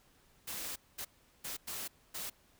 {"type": "noise bursts at uneven times", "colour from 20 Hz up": "white", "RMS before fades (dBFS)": -41, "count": 5, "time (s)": [[0.47, 0.76], [0.98, 1.05], [1.44, 1.57], [1.67, 1.88], [2.14, 2.3]], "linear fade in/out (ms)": 10, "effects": ["pink hiss -67 dBFS RMS until 2.59 s"]}